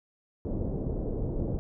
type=low-pass noise; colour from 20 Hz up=pink; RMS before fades=-31 dBFS; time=0.45-1.59 s; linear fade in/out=0 ms; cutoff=520 Hz; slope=24 dB/octave; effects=none